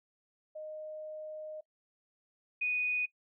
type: tone pair in turn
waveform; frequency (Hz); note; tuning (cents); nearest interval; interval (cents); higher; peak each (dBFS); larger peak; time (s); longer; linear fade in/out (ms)
sine; 618 / 2481; D#5 / D#7; -12 / -6; 2 octaves; 2406; second; -40 / -29; second; 0.55-1.61 / 2.61-3.06; first; 10
effects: noise-tail reverb RT60 0.1 s tail -21 dB re dry